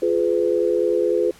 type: chord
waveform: sine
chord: F diminished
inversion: none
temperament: just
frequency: 349.2 / 419.1 / 502.9 Hz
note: F4 / Ab4 / Cb5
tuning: 0 / +16 / +31 cents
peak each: -21 dBFS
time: 0.02-1.31 s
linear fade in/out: 5 ms
effects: pink hiss -48 dBFS RMS until 1.39 s + low-pass 12000 Hz 12 dB/octave